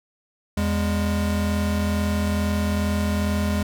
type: tone pair together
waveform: square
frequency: 82.41 / 205 Hz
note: E2 / G#3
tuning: 0 / -22 cents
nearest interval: octave + major third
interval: 1578 cents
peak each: -24 dBFS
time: 0.57-3.63 s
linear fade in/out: 5 ms
effects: none